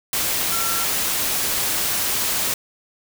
sine tone in noise, 1355 Hz, E6, 47 cents sharp, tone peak -28 dBFS, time 0.52-0.84 s, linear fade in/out 2 ms, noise white, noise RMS -22 dBFS, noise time 0.13-2.54 s, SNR -9 dB, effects none

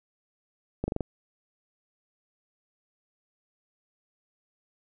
slowing click train, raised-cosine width 2 ms, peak -15 dBFS, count 5, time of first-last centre 0.84-1.007 s, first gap 40 ms, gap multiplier 1.03, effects none

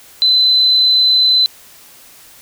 sine tone, 4033 Hz, B7, 36 cents sharp, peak -8 dBFS, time 0.22-1.46 s, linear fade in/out 0 ms, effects white hiss -42 dBFS RMS until 2.41 s

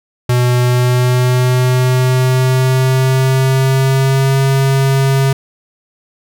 square tone with pitch glide, 123.47 to 135.42 Hz, B2 to C#3, 0 to -40 cents, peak -10 dBFS, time 0.29-5.33 s, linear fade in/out 5 ms, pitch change +160 cents, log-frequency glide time 0.6-4.4 s, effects none

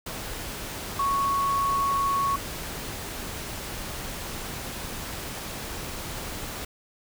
sine tone in noise, 1108.7 Hz, C#6, in tune, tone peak -22 dBFS, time 0.99-2.36 s, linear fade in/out 5 ms, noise pink, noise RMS -35 dBFS, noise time 0.06-6.65 s, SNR +10 dB, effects none

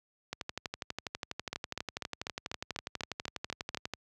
two click trains, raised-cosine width 0.2 ms, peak -18 / -18 dBFS, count 10 / 45, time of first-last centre 1.53-3.747 / 0.33-3.937 s, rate 4.06 / 12.2 Hz, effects high-pass 60 Hz 12 dB/octave

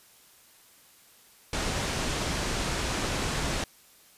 pink low-pass noise, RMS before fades -30 dBFS, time 1.53-3.64 s, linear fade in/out 2 ms, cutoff 8500 Hz, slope 24 dB/octave, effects white hiss -57 dBFS RMS until 4.17 s + resampled to 32000 Hz

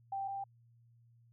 sine tone pair in turn, 784 / 788.5 Hz, G5 / G5, 0 / +10 cents, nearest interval unison, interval 10 cents, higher second, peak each -35 / -37 dBFS, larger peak first, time 0.12-0.28 / 0.28-0.44 s, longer neither, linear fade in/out 5 ms, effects added 117 Hz sine -62 dBFS peak until 1.32 s

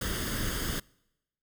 pink noise with comb filter, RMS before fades -32 dBFS, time 0.01-0.8 s, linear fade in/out 5 ms, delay 0.61 ms, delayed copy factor +0.7, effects noise-tail reverb RT60 0.9 s tail -26 dB re dry

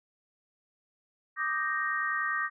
sine chord, Eb major seventh, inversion third, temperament equal, 1174.7 / 1244.5 / 1568 / 1864.7 Hz, D6 / Eb6 / G6 / Bb6, 0 / 0 / 0 / 0 cents, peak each -34 / -36 / -34 / -31 dBFS, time 1.36-2.5 s, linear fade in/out 50 ms, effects none

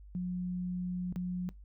sine tone with dropouts, 180 Hz, F#3, 47 cents flat, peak -32 dBFS, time 0.15-1.49 s, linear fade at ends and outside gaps 0 ms, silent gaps 1.125-1.16 s, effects noise-tail reverb RT60 0.2 s tail -23 dB re dry + added 50 Hz sine -49 dBFS peak until 1.64 s

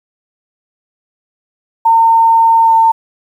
sine tone with pitch glide, 910 to 902.7 Hz, A#5 to A5, -42 to +44 cents, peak -5 dBFS, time 1.85-2.92 s, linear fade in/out 10 ms, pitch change -14 cents, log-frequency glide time 2.63-2.72 s, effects 7-bit

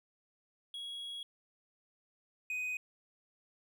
triangle tone pair in turn, 3322 / 2500 Hz, G#7 / D#7, 0 / +8 cents, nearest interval perfect fourth, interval 492 cents, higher first, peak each -39 / -33 dBFS, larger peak second, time 0.74-1.23 / 2.5-2.77 s, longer first, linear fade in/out 2 ms, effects none

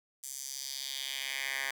10% pulse tone with high-pass filter sweep, 135.6 Hz, C#3, 38 cents flat, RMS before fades -38 dBFS, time 0.23-1.71 s, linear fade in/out 5 ms, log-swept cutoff 7700 to 1600 Hz, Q 2.1, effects none

